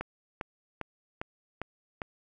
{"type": "click train", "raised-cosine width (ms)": 0.5, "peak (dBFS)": -19, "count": 6, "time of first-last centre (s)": [0.01, 2.018], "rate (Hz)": 2.49, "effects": []}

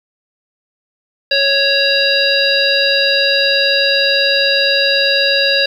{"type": "harmonic tone with a mistuned harmonic", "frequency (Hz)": 554, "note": "C#5", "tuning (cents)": -1, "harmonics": [1, 3, 5, 7, 9], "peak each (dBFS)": [-17, -17, -17, -17, -17], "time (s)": [1.31, 5.66], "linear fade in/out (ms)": 5, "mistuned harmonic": 9, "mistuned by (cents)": -67, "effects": ["7-bit"]}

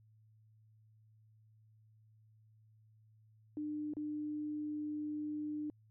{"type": "tone with dropouts", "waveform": "sine", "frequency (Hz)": 300.1, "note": "D4", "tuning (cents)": 38, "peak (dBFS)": -37, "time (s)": [3.57, 5.7], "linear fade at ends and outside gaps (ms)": 1, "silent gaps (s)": [3.936, 3.968], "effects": ["added 109 Hz sine -63 dBFS peak until 5.9 s"]}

